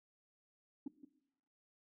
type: tone with echo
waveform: sine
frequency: 280 Hz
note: C#4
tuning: 18 cents sharp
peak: -37 dBFS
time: 0.86-0.88 s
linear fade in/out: 5 ms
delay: 170 ms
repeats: 1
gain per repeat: -11 dB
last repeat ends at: 1.05 s
effects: noise-tail reverb RT60 0.9 s tail -17 dB re dry + tanh soft clip ceiling -36 dBFS